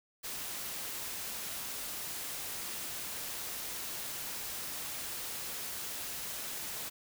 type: noise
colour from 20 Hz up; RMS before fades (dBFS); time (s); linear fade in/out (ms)
white; -40; 0.23-6.9; 20
effects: none